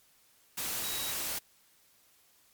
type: tone in noise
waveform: sine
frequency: 3846 Hz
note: B7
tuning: 47 cents flat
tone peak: -40 dBFS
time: 0.83-1.12 s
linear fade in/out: 10 ms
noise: white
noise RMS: -35 dBFS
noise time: 0.57-1.39 s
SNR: -8 dB
effects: white hiss -65 dBFS RMS until 2.53 s + MP3 96 kbps